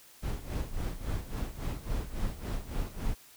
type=noise with tremolo; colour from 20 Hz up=brown; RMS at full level=-31 dBFS; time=0.22-3.15 s; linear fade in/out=20 ms; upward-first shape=sine; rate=3.6 Hz; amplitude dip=80%; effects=white hiss -56 dBFS RMS until 3.36 s